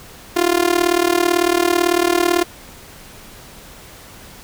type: tone with amplitude modulation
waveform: sawtooth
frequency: 349.2 Hz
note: F4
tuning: in tune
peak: -6 dBFS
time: 0.36-2.44 s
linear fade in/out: 10 ms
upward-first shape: sine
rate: 38 Hz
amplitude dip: 90%
effects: pink hiss -40 dBFS RMS until 4.43 s